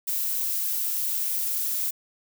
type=noise; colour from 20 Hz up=violet; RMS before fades=-27 dBFS; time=0.07-1.91 s; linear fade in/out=10 ms; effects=none